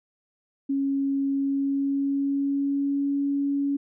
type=tone with pitch glide; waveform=sine; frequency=275.4 to 281 Hz; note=C#4 to C#4; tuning=-11 to +24 cents; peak=-22 dBFS; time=0.69-3.77 s; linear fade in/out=10 ms; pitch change=+35 cents; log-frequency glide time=1.31-3.16 s; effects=none